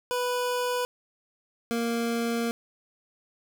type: tone pair in turn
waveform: 25% pulse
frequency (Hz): 493.8 / 233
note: B4 / A#3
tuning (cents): 0 / -1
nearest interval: octave + minor second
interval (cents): 1301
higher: first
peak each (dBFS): -22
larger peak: neither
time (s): 0.11-0.85 / 1.71-2.51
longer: second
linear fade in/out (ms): 0
effects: none